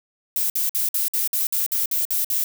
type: noise bursts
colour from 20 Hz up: violet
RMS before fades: -22 dBFS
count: 11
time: 0.36-2.44 s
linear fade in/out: 2 ms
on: 140 ms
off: 54 ms
effects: none